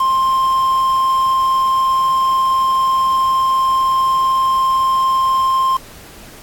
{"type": "tone with quantisation", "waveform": "triangle", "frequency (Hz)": 1054, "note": "C6", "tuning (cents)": 12, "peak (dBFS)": -10, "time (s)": [0, 5.77], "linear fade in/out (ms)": 5, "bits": 5, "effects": ["pink hiss -39 dBFS RMS until 6.42 s", "AAC 64 kbps"]}